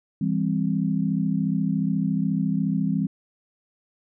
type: chord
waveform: sine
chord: C major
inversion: first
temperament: equal with one note detuned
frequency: 164.81 / 198.96 / 261.6 Hz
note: E3 / G3 / C4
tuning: 0 / +26 / 0 cents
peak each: -25 / -24 / -27 dBFS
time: 0.21-3.07 s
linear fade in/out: 5 ms
effects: none